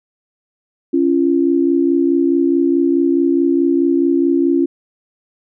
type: tone pair together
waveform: sine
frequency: 277.2 / 341.9 Hz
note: C#4 / F4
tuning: 0 / -37 cents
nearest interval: major third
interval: 363 cents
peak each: -14 dBFS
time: 0.93-4.66 s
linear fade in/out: 10 ms
effects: none